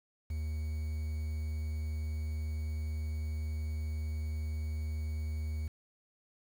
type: tone with quantisation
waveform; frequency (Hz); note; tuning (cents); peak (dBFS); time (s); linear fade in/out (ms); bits
triangle; 77.4; D#2; -9; -31; 0.3-5.68; 5; 9
effects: none